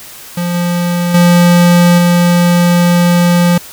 square tone with level steps, 174.61 Hz, F3, in tune, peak -14 / -12 / -5 / -7 dBFS, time 0.37-3.58 s, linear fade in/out 5 ms, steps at 0.54 / 1.14 / 1.98 s, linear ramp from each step 5 ms, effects white hiss -32 dBFS RMS until 3.72 s

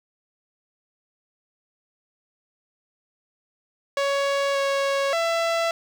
sawtooth tone with pitch steps, 558 / 553 / 668 Hz, C#5 / C#5 / E5, +11 / -4 / +23 cents, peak -17 dBFS, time 3.97-5.71 s, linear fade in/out 2 ms, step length 580 ms, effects low-pass 6000 Hz 12 dB/octave + 8-bit

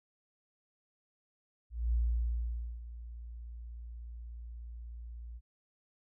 sine tone with ADSR envelope, 58.27 Hz, A#1, in tune, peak -26 dBFS, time 1.7-5.41 s, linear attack 230 ms, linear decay 870 ms, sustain -16 dB, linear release 46 ms, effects none

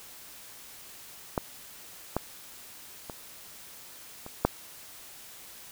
clicks, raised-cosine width 1 ms, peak -12 / -12 / -23 / -26 / -6 dBFS, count 5, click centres 1.378 / 2.166 / 3.098 / 4.264 / 4.45 s, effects white hiss -48 dBFS RMS until 5.71 s

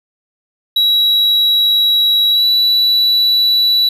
triangle tone with pitch glide, 3883 to 3942 Hz, B7 to B7, -30 to -4 cents, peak -8 dBFS, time 0.76-3.89 s, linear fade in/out 5 ms, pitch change +26 cents, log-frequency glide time 2.3-2.45 s, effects none

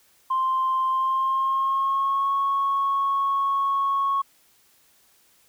sine tone with pitch glide, 1047 to 1102.2 Hz, C6 to C#6, +1 to -10 cents, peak -19 dBFS, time 0.3-4.22 s, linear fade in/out 10 ms, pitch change +89 cents, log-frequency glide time 0.9-2.33 s, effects tanh soft clip ceiling -16 dBFS + white hiss -60 dBFS RMS until 5.48 s

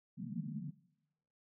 pink band-pass noise, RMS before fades -42 dBFS, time 0.17-0.71 s, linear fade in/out 20 ms, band 140 to 240 Hz, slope 96 dB/octave, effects noise-tail reverb RT60 0.9 s tail -21 dB re dry

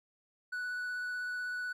triangle tone with vibrato, 1480 Hz, F#6, in tune, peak -33 dBFS, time 0.52-1.73 s, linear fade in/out 10 ms, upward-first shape triangle, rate 16 Hz, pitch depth 12 cents each way, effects none

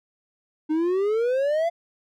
triangle exponential sweep, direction up, 302.9 to 692 Hz, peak -18 dBFS, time 0.69-1.7 s, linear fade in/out 20 ms, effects none

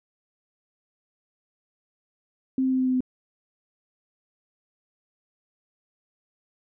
sine tone with pitch steps, 262.4 / 260.9 / 259.4 / 257.9 / 256.4 / 254.9 Hz, C4 / C4 / C4 / C4 / C4 / C4, +5 / -5 / -15 / -25 / -35 / -45 cents, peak -20 dBFS, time 2.58-3.006 s, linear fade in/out 2 ms, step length 71 ms, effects none

